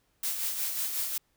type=noise with tremolo; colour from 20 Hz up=blue; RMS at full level=-30 dBFS; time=0.23-1.18 s; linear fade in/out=5 ms; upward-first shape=sine; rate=5.5 Hz; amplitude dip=45%; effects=pink hiss -72 dBFS RMS until 1.36 s